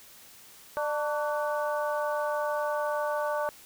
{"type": "harmonic tone with a mistuned harmonic", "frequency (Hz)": 297.8, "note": "D4", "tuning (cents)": 24, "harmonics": [2, 3, 4, 5], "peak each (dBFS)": [-29, -33, -35, -37], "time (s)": [0.77, 3.49], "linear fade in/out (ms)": 0, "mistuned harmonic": 4, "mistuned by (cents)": -67, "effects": ["white hiss -52 dBFS RMS until 3.65 s"]}